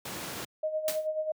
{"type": "noise", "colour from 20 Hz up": "pink", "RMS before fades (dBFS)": -37, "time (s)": [0.05, 0.45], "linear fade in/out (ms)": 5}
{"type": "tone with tremolo", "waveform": "sine", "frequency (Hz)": 622.3, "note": "D#5", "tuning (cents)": 0, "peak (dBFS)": -26, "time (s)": [0.63, 1.32], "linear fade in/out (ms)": 5, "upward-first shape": "sine", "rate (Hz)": 9.3, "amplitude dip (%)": 65}
{"type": "noise with exponential decay", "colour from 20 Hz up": "white", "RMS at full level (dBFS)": -29, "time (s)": [0.88, 1.07], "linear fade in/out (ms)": 1, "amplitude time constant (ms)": 41}
{"effects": ["high-pass 150 Hz 12 dB/octave"]}